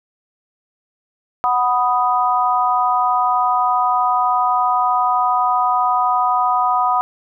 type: chord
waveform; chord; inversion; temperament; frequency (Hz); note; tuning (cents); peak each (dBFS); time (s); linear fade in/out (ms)
sine; B major; second; equal; 740 / 987.8 / 1244.5; F#5 / B5 / D#6; 0 / 0 / 0; -18; 1.44-7.01; 0
effects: none